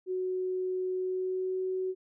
sine tone with pitch glide, 370 to 373.7 Hz, F#4 to F#4, 0 to +17 cents, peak -29 dBFS, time 0.06-1.95 s, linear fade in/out 50 ms, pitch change +17 cents, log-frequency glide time 0.94-1.6 s, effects none

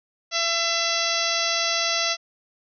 harmonic tone, 672 Hz, E5, 33 cents sharp, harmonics 1 / 2 / 3 / 4 / 5 / 6 / 7 / 8 / 9, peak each -30 / -30 / -30 / -30 / -30 / -30 / -30 / -30 / -30 dBFS, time 0.31-2.17 s, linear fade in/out 50 ms, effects none

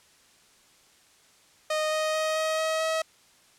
sawtooth tone with pitch steps, 619 / 623.3 / 627.6 / 632 / 636.4 / 640.8 Hz, D#5 / D#5 / D#5 / D#5 / D#5 / E5, -9 / +3 / +15 / +27 / +39 / -49 cents, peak -21 dBFS, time 1.7-3.02 s, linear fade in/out 5 ms, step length 220 ms, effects white hiss -59 dBFS RMS until 3.58 s + low-pass 9000 Hz 12 dB/octave

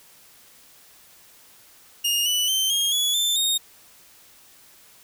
sawtooth tone with pitch steps, 2840 / 2969 / 3104 / 3245 / 3393 / 3547 / 3709 Hz, F7 / F#7 / G7 / G#7 / G#7 / A7 / A#7, +28 / +5 / -18 / -41 / +36 / +13 / -9 cents, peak -17 dBFS, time 2.04-3.58 s, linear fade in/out 10 ms, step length 220 ms, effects white hiss -52 dBFS RMS until 5.03 s

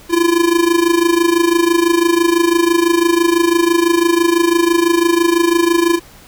square tone with amplitude modulation, 340 Hz, F4, 46 cents flat, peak -8 dBFS, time 0.09-6 s, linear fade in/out 50 ms, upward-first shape sine, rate 26 Hz, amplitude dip 75%, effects pink hiss -42 dBFS RMS until 6.27 s

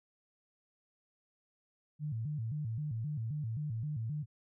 sine tone with vibrato, 130 Hz, C3, 11 cents flat, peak -34 dBFS, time 1.99-4.26 s, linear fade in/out 50 ms, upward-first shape square, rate 3.8 Hz, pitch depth 250 cents each way, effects none

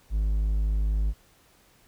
triangle tone, 52.1 Hz, G#1, 6 cents sharp, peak -20 dBFS, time 0.1-1.14 s, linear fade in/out 50 ms, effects pink hiss -60 dBFS RMS until 1.87 s

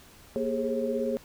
sine tone cluster, 234.9 / 404.6 / 421.2 / 540 Hz, A#3 / G#4 / G#4 / C#5, +13 / -45 / +24 / -45 cents, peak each -31 / -34 / -33 / -30 dBFS, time 0.36-1.17 s, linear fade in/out 0 ms, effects pink hiss -53 dBFS RMS until 1.24 s

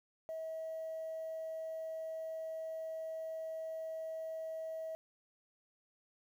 sine tone, 643 Hz, E5, 43 cents flat, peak -38 dBFS, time 0.29-4.95 s, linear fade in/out 0 ms, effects tanh soft clip ceiling -36 dBFS + 11-bit

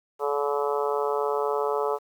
harmonic tone, 143.8 Hz, D3, 36 cents flat, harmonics 3 / 4 / 5 / 6 / 7 / 8 / 9, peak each -26 / -31 / -34 / -32 / -33 / -35 / -35 dBFS, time 0.19-1.99 s, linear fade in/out 50 ms, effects 9-bit

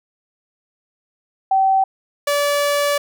sine / sawtooth tone pair in turn, 770 / 576.8 Hz, G5 / D5, -31 / -31 cents, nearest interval perfect fourth, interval 500 cents, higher first, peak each -12 / -12 dBFS, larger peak neither, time 1.51-1.84 / 2.27-2.98 s, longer second, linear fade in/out 5 ms, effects none

